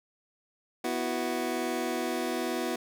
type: chord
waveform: 25% pulse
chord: B suspended fourth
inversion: none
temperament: just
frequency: 246.9 / 329.3 / 370.4 Hz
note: B3 / E4 / F#4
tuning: 0 / -2 / +2 cents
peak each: -30 dBFS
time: 0.84-2.76 s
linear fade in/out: 5 ms
effects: none